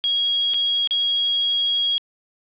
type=tone with dropouts; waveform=sine; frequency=3296 Hz; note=G#7; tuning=14 cents flat; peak=-17 dBFS; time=0.04-1.98 s; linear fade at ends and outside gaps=0 ms; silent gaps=0.537-0.543 / 0.873-0.909 s; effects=resampled to 8000 Hz + 8-bit